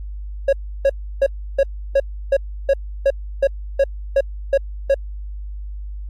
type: tone bursts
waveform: triangle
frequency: 550 Hz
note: C#5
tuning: 14 cents flat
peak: -9 dBFS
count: 13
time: 0.48-4.944 s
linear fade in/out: 5 ms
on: 48 ms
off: 320 ms
effects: added 50 Hz sine -27 dBFS peak until 6.09 s + AAC 64 kbps